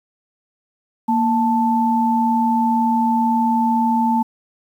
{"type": "tone pair together", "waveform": "sine", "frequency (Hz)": [233.3, 881], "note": ["A#3", "A5"], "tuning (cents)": [2, 2], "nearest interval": "octave + major seventh", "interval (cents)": 2300, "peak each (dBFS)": -17, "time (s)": [1.08, 4.23], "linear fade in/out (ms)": 10, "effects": ["8-bit"]}